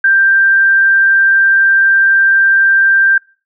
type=tone; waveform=sine; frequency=1578 Hz; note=G6; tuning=11 cents sharp; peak=-6 dBFS; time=0.04-3.18 s; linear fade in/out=5 ms; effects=noise-tail reverb RT60 0.4 s tail -25 dB re dry

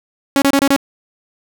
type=tone bursts; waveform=sawtooth; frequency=277.2 Hz; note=C#4; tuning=in tune; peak=-6 dBFS; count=5; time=0.36-0.763 s; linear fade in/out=0 ms; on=59 ms; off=27 ms; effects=none

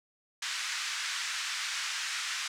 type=band-pass noise; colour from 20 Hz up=pink; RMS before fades=-35 dBFS; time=0.42-2.48 s; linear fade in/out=5 ms; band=1400 to 7400 Hz; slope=24 dB/octave; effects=none

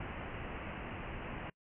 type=low-pass noise; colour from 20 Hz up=pink; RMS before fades=-43 dBFS; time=0-1.5 s; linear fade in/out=5 ms; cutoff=2900 Hz; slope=96 dB/octave; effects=noise-tail reverb RT60 0.1 s tail -25 dB re dry

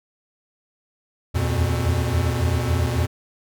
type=tone cluster; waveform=square; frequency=77.2 / 84.5 / 88 / 120.2 Hz; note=D#2 / E2 / F2 / B2; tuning=-13 / +43 / +14 / -46 cents; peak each=-28 / -25 / -26 / -24 dBFS; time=1.34-3.07 s; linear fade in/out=20 ms; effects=none

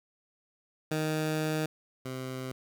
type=tone pair in turn; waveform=15% pulse; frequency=155.56 / 129.83 Hz; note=D#3 / C3; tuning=0 / -13 cents; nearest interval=minor third; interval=313 cents; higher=first; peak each=-22 / -29 dBFS; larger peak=first; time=0.91-1.66 / 2.05-2.52 s; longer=first; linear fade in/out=5 ms; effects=none

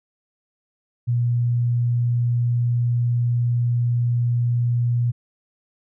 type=tone; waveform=sine; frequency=120.2 Hz; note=B2; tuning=46 cents flat; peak=-17 dBFS; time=1.07-5.12 s; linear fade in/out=20 ms; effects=none

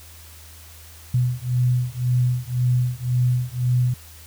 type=beating tone pair; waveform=sine; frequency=123.47 / 125.37 Hz; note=B2 / B2; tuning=0 / +26 cents; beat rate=1.9 Hz; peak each=-21 dBFS; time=1.14-3.94 s; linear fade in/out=5 ms; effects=added 80 Hz sine -44 dBFS peak until 4.26 s + white hiss -46 dBFS RMS until 4.26 s

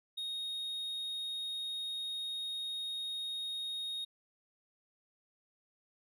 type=tone; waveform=triangle; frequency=3729 Hz; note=A#7; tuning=in tune; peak=-35 dBFS; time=0.17-4.05 s; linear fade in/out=10 ms; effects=none

